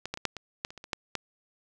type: clicks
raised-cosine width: 0.2 ms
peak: -17 / -15 / -22 / -9 / -21 / -13 / -27 / -27 / -26 / -12 / -13 dBFS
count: 11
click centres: 0.056 / 0.14 / 0.174 / 0.253 / 0.367 / 0.649 / 0.705 / 0.777 / 0.841 / 0.932 / 1.153 s
effects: none